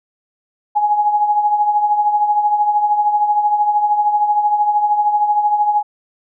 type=tone with tremolo; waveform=sine; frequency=835 Hz; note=G#5; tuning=9 cents sharp; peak=-9 dBFS; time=0.75-5.83 s; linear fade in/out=20 ms; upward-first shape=triangle; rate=13 Hz; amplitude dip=65%; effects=none